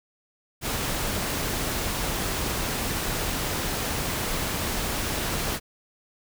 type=noise; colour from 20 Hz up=pink; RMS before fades=-28 dBFS; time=0.61-5.6 s; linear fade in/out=50 ms; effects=none